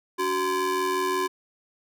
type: ring-modulated tone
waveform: square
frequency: 329.6 Hz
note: E4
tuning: in tune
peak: -21 dBFS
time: 0.18-1.28 s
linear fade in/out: 20 ms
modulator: 702 Hz
effects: none